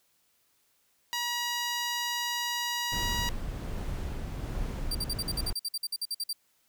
10% pulse tone, 960 Hz, B5, 49 cents flat, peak -21 dBFS, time 1.13-3.29 s, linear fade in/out 0 ms
brown noise with tremolo, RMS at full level -33 dBFS, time 2.92-5.53 s, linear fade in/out 5 ms, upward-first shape sine, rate 1.3 Hz, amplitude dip 25%
sawtooth tone bursts, 4699 Hz, D8, in tune, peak -27 dBFS, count 16, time 4.91-6.33 s, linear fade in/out 5 ms, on 40 ms, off 52 ms
effects white hiss -70 dBFS RMS until 6.68 s

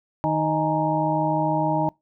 harmonic tone with a mistuned harmonic, 155.56 Hz, D#3, in tune, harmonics 1 / 2 / 4 / 5 / 6, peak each -26 / -26 / -26 / -26 / -26 dBFS, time 0.24-1.89 s, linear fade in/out 0 ms, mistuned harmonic 5, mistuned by +120 cents, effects noise-tail reverb RT60 0.2 s tail -25 dB re dry

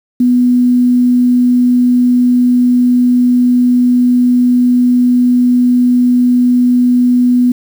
sine tone with quantisation, 246.9 Hz, B3, in tune, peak -6 dBFS, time 0.2-7.52 s, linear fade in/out 5 ms, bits 6, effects none

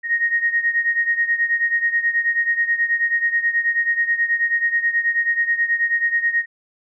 sine beating tone pair, 1864.7 / 1874 Hz, A#6 / A#6, 0 / +9 cents, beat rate 9.3 Hz, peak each -18 / -22 dBFS, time 0.03-6.46 s, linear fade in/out 50 ms, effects none

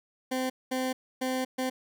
20% pulse tone bursts at uneven times, 258.2 Hz, C4, 23 cents flat, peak -23 dBFS, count 4, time 0.31-0.5 / 0.71-0.93 / 1.21-1.45 / 1.58-1.7 s, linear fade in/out 10 ms, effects none

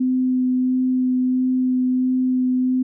sine tone with vibrato, 255 Hz, C4, 44 cents flat, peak -16 dBFS, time 0-2.83 s, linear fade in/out 10 ms, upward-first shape sine, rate 1.5 Hz, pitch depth 9 cents each way, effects none

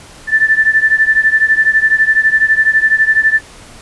sine beating tone pair, 1760 / 1772 Hz, A6 / A6, 0 / +12 cents, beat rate 12 Hz, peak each -10 / -12 dBFS, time 0.27-3.41 s, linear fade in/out 50 ms, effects pink hiss -37 dBFS RMS until 3.81 s + resampled to 24000 Hz

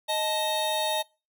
square tone cluster, 623 / 873 / 3713 Hz, D#5 / A5 / A#7, +2 / -14 / -8 cents, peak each -30 dBFS, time 0.08-1.03 s, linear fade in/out 20 ms, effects noise-tail reverb RT60 0.3 s tail -24 dB re dry

